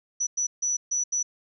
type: tone bursts at uneven times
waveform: sine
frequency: 5920 Hz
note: F#8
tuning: in tune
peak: -23 dBFS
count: 5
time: 0.2-0.27 / 0.37-0.47 / 0.62-0.77 / 0.91-1.04 / 1.12-1.23 s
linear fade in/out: 10 ms
effects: none